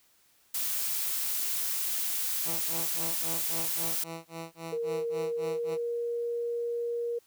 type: noise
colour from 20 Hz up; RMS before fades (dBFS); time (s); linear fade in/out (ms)
blue; -31; 0.54-4.04; 5
type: tone with tremolo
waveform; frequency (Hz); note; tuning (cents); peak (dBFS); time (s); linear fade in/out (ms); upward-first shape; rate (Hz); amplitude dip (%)
10% pulse; 164.81; E3; 0; -28; 2.44-5.78; 50; sine; 3.7; 100
type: tone with pitch glide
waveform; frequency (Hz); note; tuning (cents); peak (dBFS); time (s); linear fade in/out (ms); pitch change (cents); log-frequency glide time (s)
sine; 466.2 to 472.2; A#4 to A#4; 0 to +22; -29; 4.72-7.19; 10; +22; 5.03-5.78
effects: white hiss -65 dBFS RMS until 7.26 s